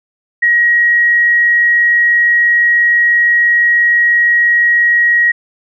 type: tone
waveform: sine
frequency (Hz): 1897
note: A#6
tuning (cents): +30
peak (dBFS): -7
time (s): 0.42-5.32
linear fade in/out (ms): 10
effects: none